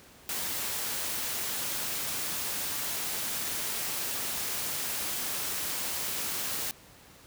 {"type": "noise", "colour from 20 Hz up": "white", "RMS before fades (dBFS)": -33, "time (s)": [0.29, 6.71], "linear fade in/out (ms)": 0, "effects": ["pink hiss -54 dBFS RMS until 7.26 s", "high-pass 60 Hz 12 dB/octave"]}